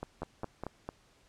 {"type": "two click trains", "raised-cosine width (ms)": 1, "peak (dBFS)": [-23, -23], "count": [4, 4], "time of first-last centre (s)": [[0.22, 0.89], [0.03, 0.636]], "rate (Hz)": [4.48, 4.95], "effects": ["pink hiss -65 dBFS RMS until 1.28 s", "low-pass 8000 Hz 12 dB/octave"]}